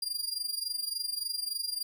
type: tone with amplitude modulation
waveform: sawtooth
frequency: 4799 Hz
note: D8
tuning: 37 cents sharp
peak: -26 dBFS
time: 0.02-1.83 s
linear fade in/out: 5 ms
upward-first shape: sine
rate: 23.5 Hz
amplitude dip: 80%
effects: none